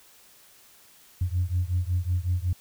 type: beating tone pair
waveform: sine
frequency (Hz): 87.31 / 92.71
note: F2 / F#2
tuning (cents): 0 / +4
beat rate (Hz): 5.4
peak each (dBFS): -25 / -26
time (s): 1.21-2.53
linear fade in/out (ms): 5
effects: tanh soft clip ceiling -17 dBFS + white hiss -55 dBFS RMS until 2.6 s